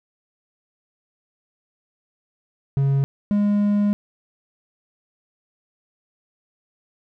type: tone pair in turn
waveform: triangle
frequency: 137.8 / 205.4 Hz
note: C#3 / G#3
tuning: -10 / -19 cents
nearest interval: perfect fifth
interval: 691 cents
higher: second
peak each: -14 dBFS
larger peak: neither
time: 2.77-3.04 / 3.31-3.93 s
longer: second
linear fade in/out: 0 ms
effects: none